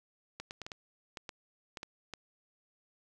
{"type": "clicks", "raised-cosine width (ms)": 0.2, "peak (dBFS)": -24, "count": 10, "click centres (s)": [0.4, 0.509, 0.617, 0.665, 0.718, 1.172, 1.292, 1.772, 1.831, 2.137], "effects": []}